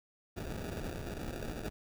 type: noise with sample-and-hold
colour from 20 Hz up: pink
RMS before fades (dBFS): -40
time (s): 0.36-1.7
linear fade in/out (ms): 20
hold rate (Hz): 1050
effects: none